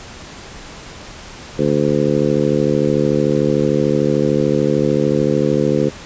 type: harmonic tone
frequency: 73.42 Hz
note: D2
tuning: in tune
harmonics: 2 / 3 / 4 / 5 / 6 / 7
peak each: -20 / -20 / -20 / -20 / -20 / -20 dBFS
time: 1.58-5.9 s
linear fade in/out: 20 ms
effects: pink hiss -35 dBFS RMS until 6.05 s + resampled to 16000 Hz